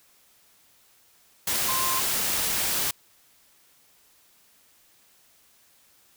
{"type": "tone in noise", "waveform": "sine", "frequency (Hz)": 1046.5, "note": "C6", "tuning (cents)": 0, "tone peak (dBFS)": -28, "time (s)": [1.68, 2], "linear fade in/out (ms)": 5, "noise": "white", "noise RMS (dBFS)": -26, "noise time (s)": [1.47, 2.91], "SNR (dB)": -5, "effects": ["white hiss -60 dBFS RMS until 6.16 s"]}